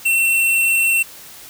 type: tone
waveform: square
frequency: 2707 Hz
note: E7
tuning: 45 cents sharp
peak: -14 dBFS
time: 0.05-1.03 s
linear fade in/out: 10 ms
effects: white hiss -39 dBFS RMS until 1.49 s